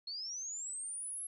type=linear sweep; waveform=sine; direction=up; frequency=4257 to 11175 Hz; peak=-39 dBFS; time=0.07-1.27 s; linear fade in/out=5 ms; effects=none